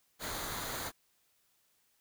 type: noise with comb filter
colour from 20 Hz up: pink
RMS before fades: -39 dBFS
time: 0.19-0.92 s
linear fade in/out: 50 ms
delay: 0.37 ms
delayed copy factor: -0.55
effects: white hiss -73 dBFS RMS until 2 s